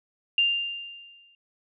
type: tone with exponential decay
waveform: sine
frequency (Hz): 2794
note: F7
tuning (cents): 0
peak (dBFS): -17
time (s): 0.38-1.35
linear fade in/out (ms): 2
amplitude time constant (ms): 210
effects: none